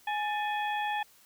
harmonic tone with a mistuned harmonic, 836 Hz, G#5, 11 cents sharp, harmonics 1 / 2 / 3 / 4, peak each -30 / -36 / -40 / -42 dBFS, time 0.07-1.03 s, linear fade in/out 5 ms, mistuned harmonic 2, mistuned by +100 cents, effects white hiss -60 dBFS RMS until 1.25 s

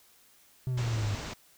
triangle linear sweep, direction down, 130.5 to 99 Hz, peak -26 dBFS, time 0.67-1.15 s, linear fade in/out 0 ms
pink low-pass noise, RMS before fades -39 dBFS, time 0.77-1.34 s, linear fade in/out 10 ms, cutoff 7500 Hz, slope 48 dB/octave
effects white hiss -61 dBFS RMS until 1.57 s

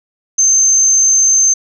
sine tone, 6272 Hz, G8, in tune, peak -7 dBFS, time 0.38-1.54 s, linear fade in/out 10 ms, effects none

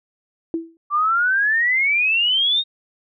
sine tone with exponential decay, 329.6 Hz, E4, in tune, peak -17 dBFS, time 0.54-0.77 s, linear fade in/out 1 ms, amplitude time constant 49 ms
sine exponential sweep, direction up, 1157 to 3752 Hz, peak -15 dBFS, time 0.9-2.64 s, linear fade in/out 50 ms
effects none

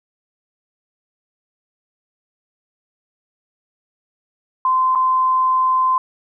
sine tone with dropouts, 1034 Hz, C6, 21 cents flat, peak -13 dBFS, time 4.65-5.98 s, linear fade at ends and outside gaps 2 ms, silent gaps 4.951-4.956 s, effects none

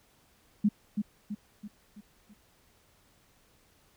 sine tone with echo, 208.2 Hz, G#3, 5 cents sharp, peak -20 dBFS, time 0.64-0.69 s, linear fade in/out 10 ms, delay 330 ms, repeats 5, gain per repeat -6 dB, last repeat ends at 2.34 s, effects pink hiss -65 dBFS RMS until 3.96 s

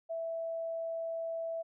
sine tone, 659.3 Hz, E5, in tune, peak -34 dBFS, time 0.09-1.63 s, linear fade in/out 20 ms, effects none

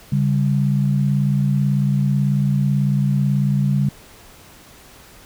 sine tone pair together, 140.43 / 198.6 Hz, C#3 / G3, +23 / +23 cents, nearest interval tritone, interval 600 cents, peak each -16 / -20 dBFS, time 0.12-3.89 s, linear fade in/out 5 ms, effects pink hiss -45 dBFS RMS until 5.25 s

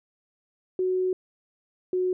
sine tone pair in turn, 370 / 366.8 Hz, F#4 / F#4, 0 / -15 cents, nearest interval unison, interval 15 cents, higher first, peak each -22 dBFS, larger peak neither, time 0.79-1.13 / 1.93-2.13 s, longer first, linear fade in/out 2 ms, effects none

